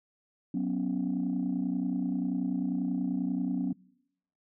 sine chord, F# suspended fourth, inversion none, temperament equal, 185 / 246.9 / 277.2 Hz, F#3 / B3 / C#4, 0 / 0 / 0 cents, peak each -31 dBFS, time 0.54-3.73 s, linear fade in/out 5 ms, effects noise-tail reverb RT60 0.8 s tail -25 dB re dry + tanh soft clip ceiling -22 dBFS

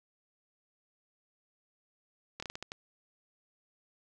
slowing click train, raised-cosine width 0.2 ms, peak -22 dBFS, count 7, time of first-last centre 2.4-2.719 s, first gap 25 ms, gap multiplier 1.3, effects none

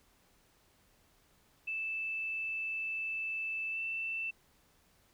sine tone with pitch glide, 2637 to 2665 Hz, E7 to E7, 0 to +18 cents, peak -34 dBFS, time 1.67-4.31 s, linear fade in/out 10 ms, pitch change +18 cents, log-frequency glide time 3.71-3.79 s, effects pink hiss -68 dBFS RMS until 5.13 s

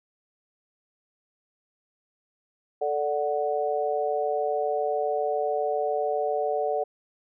sine chord, D major, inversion second, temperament equal, 440 / 587.3 / 740 Hz, A4 / D5 / F#5, 0 / 0 / 0 cents, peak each -28 dBFS, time 2.81-6.84 s, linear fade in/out 10 ms, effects none

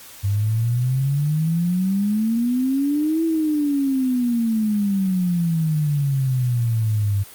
sine exponential two-way sweep, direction up then down, 98 to 329.6 to 98 Hz, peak -17 dBFS, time 0.23-7.24 s, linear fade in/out 20 ms, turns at 3.24 s, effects white hiss -42 dBFS RMS until 7.34 s + Opus 48 kbps

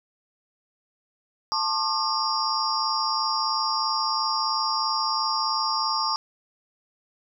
sine tone cluster, 885 / 1080 / 1203 / 4915 / 5520 Hz, A5 / C#6 / D6 / D#8 / F8, +10 / -45 / +41 / -22 / -21 cents, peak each -29 dBFS, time 1.52-6.16 s, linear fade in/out 0 ms, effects none

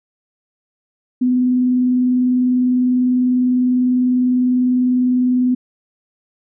sine tone with vibrato, 250.6 Hz, B3, 25 cents sharp, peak -12 dBFS, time 1.21-5.55 s, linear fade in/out 10 ms, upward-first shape square, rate 20 Hz, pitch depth 20 cents each way, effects none

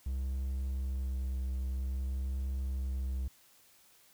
triangle tone with vibrato, 65.41 Hz, C2, in tune, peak -30 dBFS, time 0.06-3.28 s, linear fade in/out 5 ms, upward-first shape sine, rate 0.52 Hz, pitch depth 18 cents each way, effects white hiss -63 dBFS RMS until 4.13 s

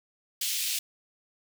pink high-pass noise, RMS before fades -30 dBFS, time 0.41-0.79 s, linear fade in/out 5 ms, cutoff 2800 Hz, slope 24 dB/octave, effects none

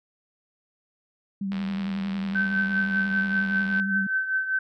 sine tone with vibrato, 196 Hz, G3, in tune, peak -26 dBFS, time 1.41-4.07 s, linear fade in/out 5 ms, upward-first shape triangle, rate 11 Hz, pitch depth 43 cents each way
click train, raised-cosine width 0.3 ms, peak -22 dBFS, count 191, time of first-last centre 1.52-3.798 s, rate 83.4 Hz
sine tone with tremolo, 1537 Hz, G6, 35 cents flat, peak -20 dBFS, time 2.35-4.59 s, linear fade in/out 5 ms, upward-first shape triangle, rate 5.1 Hz, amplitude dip 70%
effects none

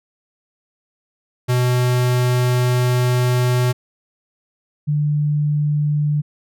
square / sine tone pair in turn, 124.4 / 148.34 Hz, B2 / D3, +13 / +18 cents, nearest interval minor third, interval 305 cents, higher second, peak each -15 dBFS, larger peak neither, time 1.48-3.73 / 4.87-6.22 s, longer first, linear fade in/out 20 ms, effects none

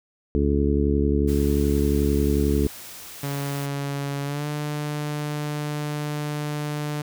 harmonic tone, 71.3 Hz, C#2, 49 cents sharp, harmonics 1 / 2 / 3 / 4 / 5 / 6, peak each -22 / -28 / -26 / -25 / -28 / -26 dBFS, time 0.35-2.67 s, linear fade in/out 0 ms
white noise, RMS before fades -40 dBFS, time 1.27-3.67 s, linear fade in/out 20 ms
sawtooth tone with pitch glide, 141.1 to 148.63 Hz, C#3 to D3, +31 to +21 cents, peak -22 dBFS, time 3.23-7.02 s, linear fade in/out 5 ms, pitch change +90 cents, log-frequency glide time 4.24-4.47 s
effects none

